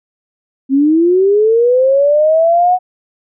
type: linear sweep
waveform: sine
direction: up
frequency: 261.6 to 740 Hz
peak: -7 dBFS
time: 0.69-2.79 s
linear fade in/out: 50 ms
effects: none